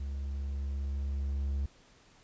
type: tone with level ramp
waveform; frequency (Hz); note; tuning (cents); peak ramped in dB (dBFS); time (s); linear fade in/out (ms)
triangle; 69.3; C#2; 0; -32 to -27; 0-1.66; 5
effects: pink hiss -61 dBFS RMS until 2.23 s + resampled to 16000 Hz